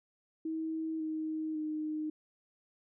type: tone with pitch steps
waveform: sine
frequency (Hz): 320 / 314 / 308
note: D#4 / D#4 / D#4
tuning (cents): +49 / +16 / -17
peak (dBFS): -33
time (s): 0.45-2.1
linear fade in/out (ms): 5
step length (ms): 550
effects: none